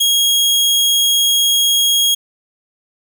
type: tone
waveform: sawtooth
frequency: 3284 Hz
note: G#7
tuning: 20 cents flat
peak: -8 dBFS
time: 0-2.15 s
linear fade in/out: 10 ms
effects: none